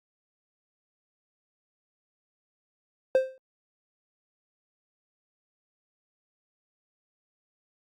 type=tone with exponential decay; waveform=triangle; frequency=523.3 Hz; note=C5; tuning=in tune; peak=-13 dBFS; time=3.15-3.38 s; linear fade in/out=1 ms; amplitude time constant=49 ms; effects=Opus 48 kbps